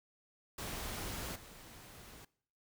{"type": "noise with level steps", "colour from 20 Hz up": "pink", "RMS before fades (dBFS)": [-42, -54], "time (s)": [0.58, 2.25], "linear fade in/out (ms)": 5, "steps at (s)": 1.35, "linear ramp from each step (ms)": 10, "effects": ["noise-tail reverb RT60 0.6 s tail -22 dB re dry"]}